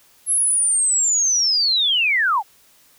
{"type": "linear sweep", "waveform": "sine", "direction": "down", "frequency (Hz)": [11110, 740], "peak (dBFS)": -15, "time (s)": [0.26, 2.43], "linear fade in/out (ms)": 50, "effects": ["white hiss -54 dBFS RMS until 2.98 s"]}